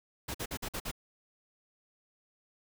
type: noise bursts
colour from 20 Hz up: pink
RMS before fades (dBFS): -37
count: 6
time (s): 0.28-0.915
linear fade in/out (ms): 10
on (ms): 65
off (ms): 49
effects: none